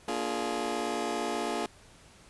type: chord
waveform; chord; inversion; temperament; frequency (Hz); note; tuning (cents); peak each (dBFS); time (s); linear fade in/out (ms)
20% pulse; Bb dominant seventh; none; just; 233.1 / 291.4 / 349.6 / 419.5; Bb3 / D4 / F4 / Ab4; 0 / -13 / +2 / +17; -32 / -32 / -31 / -30; 0.08-1.66; 2
effects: pink hiss -56 dBFS RMS until 2.29 s + resampled to 24000 Hz